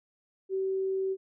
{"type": "tone", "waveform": "sine", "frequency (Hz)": 382.9, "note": "G4", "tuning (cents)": -41, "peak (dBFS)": -27, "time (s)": [0.49, 1.17], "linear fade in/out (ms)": 50, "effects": []}